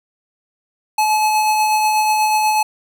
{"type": "tone with tremolo", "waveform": "square", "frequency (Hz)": 858, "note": "A5", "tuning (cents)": -44, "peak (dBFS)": -13, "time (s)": [0.98, 2.63], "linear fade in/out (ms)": 5, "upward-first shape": "sine", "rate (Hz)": 8.2, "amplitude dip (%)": 25, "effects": []}